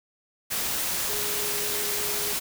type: tone in noise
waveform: sine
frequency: 415.3 Hz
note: G#4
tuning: in tune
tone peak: -36 dBFS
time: 1.08-2.34 s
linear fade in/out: 20 ms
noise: white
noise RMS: -28 dBFS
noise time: 0.5-2.4 s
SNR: -11 dB
effects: none